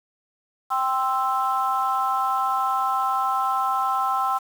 sine chord, C major, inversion second, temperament equal, 784 / 1046.5 / 1318.5 Hz, G5 / C6 / E6, 0 / 0 / 0 cents, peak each -24 dBFS, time 0.7-4.39 s, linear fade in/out 20 ms, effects tanh soft clip ceiling -12 dBFS + 7-bit

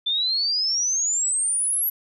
sine exponential sweep, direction up, 3520 to 11820 Hz, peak -20 dBFS, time 0.06-1.9 s, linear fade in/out 10 ms, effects none

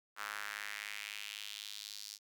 sawtooth tone with high-pass filter sweep, 103.83 Hz, G#2, in tune, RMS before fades -45 dBFS, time 0.16-2.19 s, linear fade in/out 50 ms, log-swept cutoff 1300 to 5000 Hz, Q 2.5, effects 11-bit

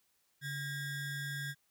square ring-modulated tone, 880 Hz, A5, in tune, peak -35 dBFS, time 0.41-1.55 s, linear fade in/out 50 ms, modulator 738 Hz, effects white hiss -75 dBFS RMS until 1.7 s

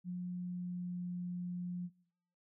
sine tone with pitch glide, 179 to 177.66 Hz, F3 to F3, +43 to +30 cents, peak -37 dBFS, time 0.04-1.9 s, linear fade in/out 50 ms, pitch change -13 cents, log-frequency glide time 0.29-1.08 s, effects noise-tail reverb RT60 0.7 s tail -23 dB re dry

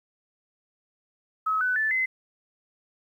sine tone with pitch steps, 1283 / 1499.5 / 1752.6 / 2048 Hz, E6 / F#6 / A6 / C7, -47 / +23 / -7 / -38 cents, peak -22 dBFS, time 1.46-2.06 s, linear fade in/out 10 ms, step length 150 ms, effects 10-bit

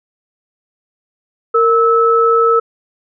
sine tone pair together, 461 / 1304 Hz, A#4 / E6, -19 / -19 cents, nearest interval octave + tritone, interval 1800 cents, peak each -11 dBFS, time 1.54-2.6 s, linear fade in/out 10 ms, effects none

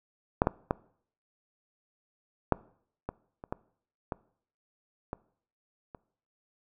clicks, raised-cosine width 1 ms, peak -7 / -9 / -11 / -7 / -19 / -28 / -18 / -18 / -20 / -29 dBFS, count 10, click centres 0.419 / 0.471 / 0.709 / 2.523 / 3.09 / 3.439 / 3.525 / 4.122 / 5.131 / 5.948 s, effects noise-tail reverb RT60 0.6 s tail -22 dB re dry

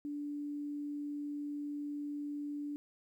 sine tone, 291.2 Hz, D4, 15 cents flat, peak -37 dBFS, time 0.05-2.76 s, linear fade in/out 0 ms, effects 12-bit

